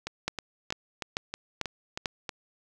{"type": "two click trains", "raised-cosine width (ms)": 0.2, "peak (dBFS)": [-11, -16], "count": [5, 8], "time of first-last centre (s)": [[0.28, 2.058], [0.07, 2.292]], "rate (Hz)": [2.25, 3.15], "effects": []}